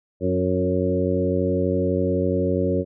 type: harmonic tone with a mistuned harmonic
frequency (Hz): 92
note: F#2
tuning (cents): -9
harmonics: 1 / 2 / 3 / 4 / 5 / 6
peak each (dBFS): -26 / -26 / -26 / -26 / -26 / -26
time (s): 0.2-2.85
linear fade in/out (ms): 50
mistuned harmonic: 4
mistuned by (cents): -16
effects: none